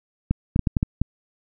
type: clicks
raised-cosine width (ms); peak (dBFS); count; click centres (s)
5; -7; 7; 0.31 / 0.561 / 0.593 / 0.672 / 0.768 / 0.829 / 1.016
effects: none